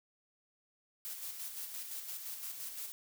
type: noise with tremolo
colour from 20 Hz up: blue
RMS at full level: -42 dBFS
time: 1.05-2.92 s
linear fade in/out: 0 ms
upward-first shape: square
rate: 5.8 Hz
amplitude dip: 40%
effects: none